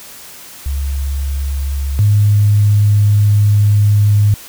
sine tone pair in turn, 69.3 / 103.61 Hz, C#2 / G#2, 0 / -4 cents, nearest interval perfect fifth, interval 696 cents, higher second, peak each -15 / -7 dBFS, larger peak second, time 0.66-1.99 / 1.99-4.34 s, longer second, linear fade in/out 0 ms, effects white hiss -35 dBFS RMS until 4.48 s

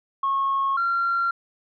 sine tone pair in turn, 1092 / 1375.8 Hz, C#6 / F6, -26 / -26 cents, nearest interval major third, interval 400 cents, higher second, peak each -19 dBFS, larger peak neither, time 0.23-0.77 / 0.77-1.31 s, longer neither, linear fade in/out 5 ms, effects tanh soft clip ceiling -16 dBFS

